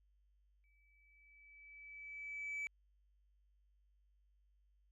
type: tone with exponential growth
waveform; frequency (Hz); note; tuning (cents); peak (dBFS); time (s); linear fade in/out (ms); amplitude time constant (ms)
sine; 2301; D7; -36; -36; 0.64-2.67; 0; 440
effects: tanh soft clip ceiling -38 dBFS + added 50 Hz sine -70 dBFS peak until 4.91 s